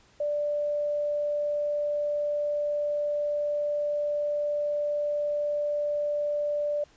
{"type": "tone", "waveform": "sine", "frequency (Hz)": 588, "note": "D5", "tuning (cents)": 2, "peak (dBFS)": -25, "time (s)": [0.2, 6.84], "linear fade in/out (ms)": 5, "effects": ["pink hiss -60 dBFS RMS until 6.96 s", "resampled to 16000 Hz"]}